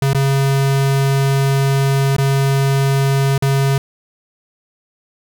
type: tone with dropouts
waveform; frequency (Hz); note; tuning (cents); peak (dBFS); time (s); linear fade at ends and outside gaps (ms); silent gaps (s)
square; 137; C#3; -20; -13; 0.02-3.78; 2; 0.133-0.147 / 2.166-2.183 / 3.379-3.423
effects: none